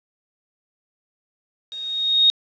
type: tone with level ramp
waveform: sine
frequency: 3729 Hz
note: A#7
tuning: in tune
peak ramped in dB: -31 to -10 dBFS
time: 1.72-2.3 s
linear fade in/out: 0 ms
effects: resampled to 16000 Hz + 8-bit